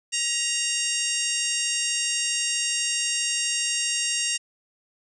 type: harmonic tone with a mistuned harmonic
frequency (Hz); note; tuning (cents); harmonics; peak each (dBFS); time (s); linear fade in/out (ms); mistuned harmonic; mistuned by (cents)
932.3; A#5; 0; 2 / 3 / 4 / 5 / 6 / 7 / 8 / 9 / 10; -36 / -28 / -37 / -35 / -30 / -33 / -31 / -32 / -37; 0.12-4.38; 20; 2; +42
effects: none